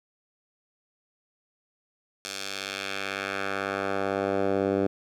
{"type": "tone with band-pass filter sweep", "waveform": "10% pulse", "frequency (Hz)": 98, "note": "G2", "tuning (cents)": 0, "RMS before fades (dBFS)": -29, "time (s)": [2.25, 4.87], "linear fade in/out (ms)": 0, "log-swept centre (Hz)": [5400, 380], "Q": 1, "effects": []}